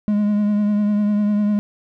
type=tone with vibrato; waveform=triangle; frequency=207.7 Hz; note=G#3; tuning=in tune; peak=-13 dBFS; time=0.08-1.59 s; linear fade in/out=0 ms; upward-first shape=triangle; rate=10 Hz; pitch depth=31 cents each way; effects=none